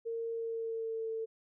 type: tone with pitch glide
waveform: sine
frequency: 458.6 to 447.3 Hz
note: A#4 to A4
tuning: -28 to +28 cents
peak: -34 dBFS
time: 0.05-1.26 s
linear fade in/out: 20 ms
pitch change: -44 cents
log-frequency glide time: 0.31-1.07 s
effects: none